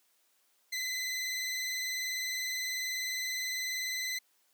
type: tone with vibrato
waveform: 20% pulse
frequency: 2025 Hz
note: B6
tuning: 43 cents sharp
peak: -28 dBFS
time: 0.72-4.19 s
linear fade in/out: 10 ms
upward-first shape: sine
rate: 20 Hz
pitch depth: 42 cents each way
effects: white hiss -71 dBFS RMS until 4.53 s + high-pass 300 Hz 12 dB/octave